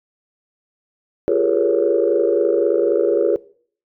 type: tone cluster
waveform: sine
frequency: 346.9 / 402.3 / 426.1 / 477.4 / 556 Hz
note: F4 / G4 / G#4 / A#4 / C#5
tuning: -12 / +45 / +44 / +41 / +5 cents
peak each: -20 dBFS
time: 1.28-3.36 s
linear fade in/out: 0 ms
effects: noise-tail reverb RT60 0.5 s tail -20 dB re dry + tanh soft clip ceiling -5 dBFS